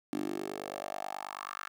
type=tone with high-pass filter sweep; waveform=10% pulse; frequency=49.29 Hz; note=G1; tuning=10 cents sharp; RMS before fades=-39 dBFS; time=0.13-1.68 s; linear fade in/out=0 ms; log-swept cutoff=280 to 1400 Hz; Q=4.2; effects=none